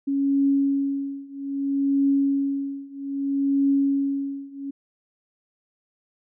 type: tone with tremolo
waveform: sine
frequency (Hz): 277.2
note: C#4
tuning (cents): 0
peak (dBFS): -16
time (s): 0.07-4.71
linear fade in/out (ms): 10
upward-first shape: triangle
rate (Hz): 0.62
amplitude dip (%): 95
effects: none